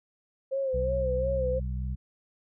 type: tone with vibrato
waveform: sine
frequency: 526 Hz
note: C5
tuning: 9 cents sharp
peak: -26 dBFS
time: 0.51-1.6 s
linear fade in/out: 20 ms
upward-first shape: sine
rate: 2.8 Hz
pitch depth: 69 cents each way
type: harmonic tone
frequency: 63.3 Hz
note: B1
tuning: 43 cents sharp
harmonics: 1 / 2 / 3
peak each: -30 / -36 / -41 dBFS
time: 0.73-1.96 s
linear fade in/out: 20 ms
effects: none